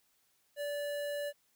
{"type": "tone with notch filter", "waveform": "square", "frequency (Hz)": 580, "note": "D5", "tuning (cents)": -22, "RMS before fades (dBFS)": -37, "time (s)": [0.56, 1.33], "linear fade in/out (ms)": 50, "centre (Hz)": 5700, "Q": 1.7, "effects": ["white hiss -73 dBFS RMS until 1.55 s"]}